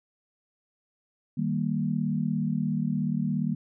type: chord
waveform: sine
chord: Eb major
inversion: none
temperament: equal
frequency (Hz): 155.56 / 196 / 233.1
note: Eb3 / G3 / Bb3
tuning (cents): 0 / 0 / 0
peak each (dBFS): -29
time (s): 1.37-3.55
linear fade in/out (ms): 10
effects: none